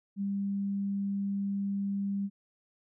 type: tone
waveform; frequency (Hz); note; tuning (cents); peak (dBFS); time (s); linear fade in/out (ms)
sine; 198.8; G3; +25; -29; 0.16-2.3; 50
effects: none